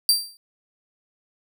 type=tone with exponential decay; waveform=sawtooth; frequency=4700 Hz; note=D8; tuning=1 cent sharp; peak=-9 dBFS; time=0.09-0.37 s; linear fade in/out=1 ms; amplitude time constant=59 ms; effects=none